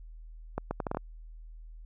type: accelerating click train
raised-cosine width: 1 ms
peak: -17 dBFS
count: 7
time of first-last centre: 0.58-0.971 s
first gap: 130 ms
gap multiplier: 0.71
effects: added 40 Hz sine -44 dBFS peak until 1.85 s